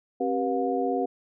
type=tone cluster; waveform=sine; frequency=268.1 / 390.1 / 486.2 / 715 Hz; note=C4 / G4 / B4 / F5; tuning=+42 / -8 / -27 / +41 cents; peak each=-29 dBFS; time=0.2-1.06 s; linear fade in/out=10 ms; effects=none